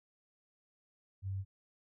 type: tone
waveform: sine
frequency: 96.6 Hz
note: G2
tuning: 25 cents flat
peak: -35 dBFS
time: 1.22-1.45 s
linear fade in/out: 50 ms
effects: none